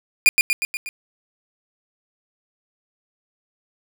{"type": "tone with echo", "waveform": "40% pulse", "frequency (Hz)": 2418, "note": "D7", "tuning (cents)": 50, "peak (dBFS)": -8, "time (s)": [0.26, 0.29], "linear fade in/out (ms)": 0, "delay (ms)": 120, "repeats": 5, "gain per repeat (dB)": -4, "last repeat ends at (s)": 0.89, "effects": []}